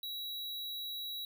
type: tone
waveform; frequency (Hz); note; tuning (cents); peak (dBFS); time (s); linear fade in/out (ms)
square; 3885; B7; -29; -39; 0.03-1.25; 2
effects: none